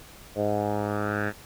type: tone with low-pass filter sweep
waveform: 10% pulse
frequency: 103.9 Hz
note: G#2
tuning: 1 cent sharp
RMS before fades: -27 dBFS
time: 0.35-1.33 s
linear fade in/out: 50 ms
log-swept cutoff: 570 to 1800 Hz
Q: 3.9
effects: pink hiss -48 dBFS RMS until 1.45 s